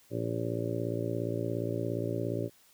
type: harmonic tone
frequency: 57.2 Hz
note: A#1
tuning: 32 cents flat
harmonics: 2 / 3 / 4 / 5 / 6 / 7 / 8 / 9 / 10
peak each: -35 / -40 / -46 / -38 / -38 / -37 / -47 / -42 / -39 dBFS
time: 0.1-2.5 s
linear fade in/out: 50 ms
effects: white hiss -62 dBFS RMS until 2.73 s